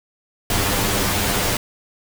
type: noise with comb filter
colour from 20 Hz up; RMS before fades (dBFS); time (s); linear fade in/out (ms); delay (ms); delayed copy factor
pink; -20; 0.5-1.57; 2; 10; +0.65
effects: none